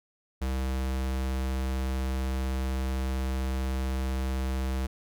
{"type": "tone", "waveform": "square", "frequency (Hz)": 65.41, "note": "C2", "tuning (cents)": 0, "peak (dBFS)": -28, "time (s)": [0.41, 4.87], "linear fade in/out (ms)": 10, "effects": []}